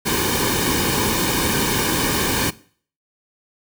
pink noise with comb filter, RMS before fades -20 dBFS, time 0.05-2.51 s, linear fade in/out 20 ms, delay 1.5 ms, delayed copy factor -0.75, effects noise-tail reverb RT60 0.5 s tail -20 dB re dry

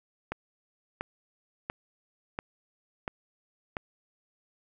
click train, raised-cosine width 0.5 ms, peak -17 dBFS, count 6, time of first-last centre 0.32-3.768 s, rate 1.45 Hz, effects none

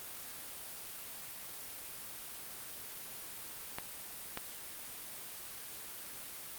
clicks, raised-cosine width 0.3 ms, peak -21 dBFS, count 2, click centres 3.785 / 4.374 s, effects white hiss -46 dBFS RMS until 6.58 s + Opus 32 kbps

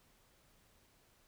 silence, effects pink hiss -69 dBFS RMS until 1.27 s

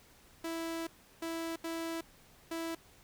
sawtooth tone bursts at uneven times, 329.6 Hz, E4, in tune, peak -32 dBFS, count 4, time 0.44-0.87 / 1.22-1.56 / 1.64-2.01 / 2.51-2.75 s, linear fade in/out 5 ms, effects pink hiss -61 dBFS RMS until 3.03 s

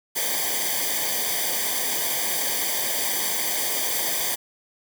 white noise with comb filter, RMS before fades -25 dBFS, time 0.15-4.36 s, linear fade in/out 20 ms, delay 0.74 ms, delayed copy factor -1, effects none

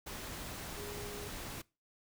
sine tone in noise, 411.3 Hz, G#4, 17 cents flat, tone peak -46 dBFS, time 0.76-1.28 s, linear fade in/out 10 ms, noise pink, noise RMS -44 dBFS, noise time 0.06-1.62 s, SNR -5 dB, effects noise-tail reverb RT60 0.3 s tail -23 dB re dry

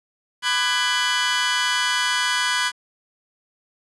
20% pulse chord, G# half-diminished seventh, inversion first, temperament just, 996.7 / 1196.1 / 1495.1 / 1661.2 Hz, B5 / D6 / F#6 / G#6, +16 / +31 / +18 / 0 cents, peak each -19 / -25 / -19 / -20 dBFS, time 0.42-2.72 s, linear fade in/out 50 ms, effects resampled to 22050 Hz + 8-bit

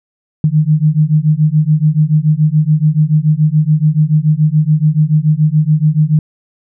sine beating tone pair, 150 / 157 Hz, D3 / D#3, +37 / +16 cents, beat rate 7 Hz, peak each -11 dBFS, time 0.44-6.19 s, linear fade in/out 2 ms, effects none

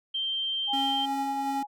sine tone, 3145 Hz, G7, 5 cents sharp, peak -27 dBFS, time 0.14-1.06 s, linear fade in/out 10 ms
sine tone with pitch glide, 819 to 829.5 Hz, G#5 to G#5, -24 to -2 cents, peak -28 dBFS, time 0.67-1.67 s, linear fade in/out 50 ms, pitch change +22 cents, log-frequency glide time 0.99-1.1 s
square tone with tremolo, 272.9 Hz, C#4, 27 cents flat, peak -32 dBFS, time 0.73-1.63 s, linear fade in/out 5 ms, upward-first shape sine, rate 2.8 Hz, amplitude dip 35%
effects none

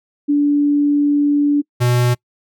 sine / square tone pair in turn, 289.9 / 122.49 Hz, D4 / B2, -22 / -14 cents, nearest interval octave + minor third, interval 1492 cents, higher first, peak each -11 / -13 dBFS, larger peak first, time 0.28-1.62 / 1.8-2.15 s, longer first, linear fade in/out 20 ms, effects noise-tail reverb RT60 0.1 s tail -26 dB re dry

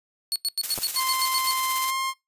sawtooth tone bursts, 4382 Hz, C#8, 21 cents flat, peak -20 dBFS, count 10, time 0.32-1.51 s, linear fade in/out 0 ms, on 38 ms, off 90 ms
blue noise with tremolo, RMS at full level -27 dBFS, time 0.63-1.91 s, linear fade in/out 10 ms, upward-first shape square, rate 16 Hz, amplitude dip 45%
clicks, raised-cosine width 1 ms, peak -21 dBFS, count 2, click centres 0.778 / 0.787 s
sawtooth tone with pitch glide, 1044 to 1061 Hz, C6 to C6, -4 to +24 cents, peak -21 dBFS, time 0.95-2.14 s, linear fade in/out 50 ms, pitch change +28 cents, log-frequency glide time 1.84-1.93 s
effects noise-tail reverb RT60 0.2 s tail -23 dB re dry + resampled to 32000 Hz

